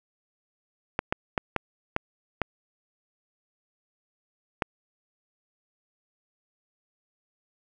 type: clicks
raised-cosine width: 0.5 ms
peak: -9 dBFS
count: 7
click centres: 0.991 / 1.125 / 1.378 / 1.563 / 1.964 / 2.417 / 4.622 s
effects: none